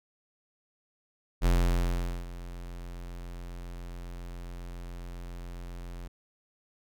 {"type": "tone with ADSR envelope", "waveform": "square", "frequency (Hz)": 43.65, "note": "F1", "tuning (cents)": 0, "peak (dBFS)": -21, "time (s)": [1.41, 6.08], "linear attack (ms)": 44, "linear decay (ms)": 800, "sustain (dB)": -18, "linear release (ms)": 9, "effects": []}